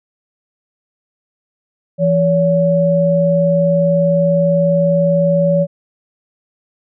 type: tone pair together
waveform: sine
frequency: 168.5 / 566.8 Hz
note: E3 / C#5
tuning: +38 / +38 cents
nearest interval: octave + major sixth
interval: 2100 cents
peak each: -14 / -12 dBFS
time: 1.98-5.67 s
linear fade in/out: 50 ms
effects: none